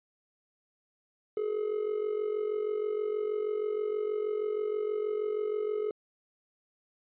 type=tone with amplitude modulation; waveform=triangle; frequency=423.9 Hz; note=G#4; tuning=35 cents sharp; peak=-23 dBFS; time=1.37-5.91 s; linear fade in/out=2 ms; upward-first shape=sine; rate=46.3 Hz; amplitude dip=75%; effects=tanh soft clip ceiling -20 dBFS + resampled to 8000 Hz